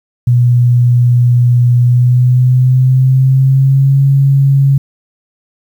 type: tone with pitch glide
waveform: sine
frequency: 121.9 to 137.62 Hz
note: B2 to C#3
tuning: -22 to -12 cents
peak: -5 dBFS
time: 0.27-4.78 s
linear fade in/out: 5 ms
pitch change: +210 cents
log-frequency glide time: 1.81-4.02 s
effects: 7-bit